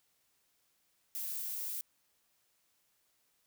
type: noise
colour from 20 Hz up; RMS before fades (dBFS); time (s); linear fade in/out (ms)
violet; -39; 1.15-1.81; 0
effects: white hiss -75 dBFS RMS until 3.46 s